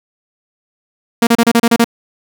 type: tone bursts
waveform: sawtooth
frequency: 233.1 Hz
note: A#3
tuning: in tune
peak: -3 dBFS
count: 8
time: 1.22-1.844 s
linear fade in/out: 5 ms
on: 50 ms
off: 32 ms
effects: none